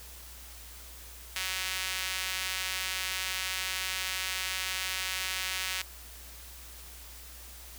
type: tone with high-pass filter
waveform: sawtooth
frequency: 187.1 Hz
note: F#3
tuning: 20 cents sharp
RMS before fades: -34 dBFS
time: 1.36-5.82 s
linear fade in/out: 0 ms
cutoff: 2300 Hz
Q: 1.1
effects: added 60 Hz sine -49 dBFS peak until 7.78 s + white hiss -49 dBFS RMS until 7.78 s